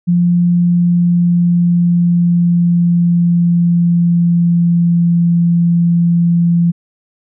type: tone with pitch glide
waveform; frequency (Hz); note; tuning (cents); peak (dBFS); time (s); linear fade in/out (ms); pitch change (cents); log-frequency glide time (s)
sine; 174.61 to 170.92; F3 to F3; 0 to -37; -8; 0.07-6.72; 20; -37; 0.36-5.29
effects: none